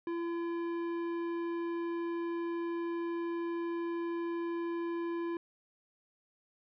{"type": "tone with tanh clipping", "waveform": "sine", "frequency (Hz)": 339.1, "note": "E4", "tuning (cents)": 49, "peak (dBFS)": -35, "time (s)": [0.07, 5.37], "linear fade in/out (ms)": 2, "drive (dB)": 13, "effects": []}